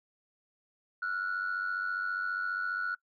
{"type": "tone pair together", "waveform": "sine", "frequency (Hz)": [1368, 1462.8], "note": ["F6", "F#6"], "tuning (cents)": [-36, -20], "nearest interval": "minor second", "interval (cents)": 116, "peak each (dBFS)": [-34, -31], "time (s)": [1.02, 2.95], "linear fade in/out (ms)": 5, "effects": ["noise-tail reverb RT60 0.1 s tail -24 dB re dry", "tanh soft clip ceiling -26 dBFS"]}